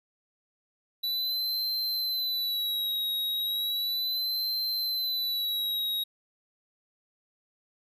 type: tone with vibrato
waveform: square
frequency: 3951 Hz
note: B7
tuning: in tune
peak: -28 dBFS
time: 1.03-6.04 s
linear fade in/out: 10 ms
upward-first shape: sine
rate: 0.35 Hz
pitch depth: 68 cents each way
effects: none